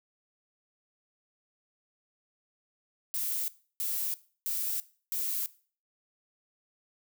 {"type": "noise bursts", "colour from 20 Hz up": "violet", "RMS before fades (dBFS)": -32, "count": 4, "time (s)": [3.14, 5.46], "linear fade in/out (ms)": 0, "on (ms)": 340, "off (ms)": 320, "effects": ["noise-tail reverb RT60 0.4 s tail -18 dB re dry"]}